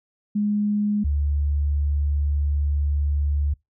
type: tone pair in turn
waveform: sine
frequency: 207.7 / 72.4 Hz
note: G#3 / D2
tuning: 0 / -24 cents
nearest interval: octave + tritone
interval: 1824 cents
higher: first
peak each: -19 dBFS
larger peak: neither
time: 0.35-1.04 / 1.04-3.54 s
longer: second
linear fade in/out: 10 ms
effects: noise-tail reverb RT60 0.2 s tail -26 dB re dry